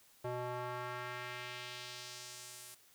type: tone with band-pass filter sweep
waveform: square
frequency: 123.47 Hz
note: B2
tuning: in tune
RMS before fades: -44 dBFS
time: 0.24-2.75 s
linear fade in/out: 10 ms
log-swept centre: 620 to 11000 Hz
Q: 1.2
effects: white hiss -65 dBFS RMS until 2.94 s